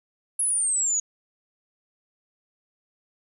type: exponential sweep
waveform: sine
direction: down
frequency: 10710 to 6645 Hz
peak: -21 dBFS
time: 0.39-1 s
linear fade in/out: 5 ms
effects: none